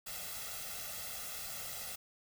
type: noise with comb filter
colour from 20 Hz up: white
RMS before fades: -43 dBFS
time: 0.06-1.96 s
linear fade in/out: 10 ms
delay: 1.5 ms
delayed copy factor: +0.85
effects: none